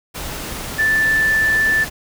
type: tone in noise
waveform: sine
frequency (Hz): 1760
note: A6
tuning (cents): 0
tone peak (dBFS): -13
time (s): 0.78-1.85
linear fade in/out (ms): 20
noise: pink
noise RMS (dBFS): -28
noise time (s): 0.14-1.9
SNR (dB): +12
effects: none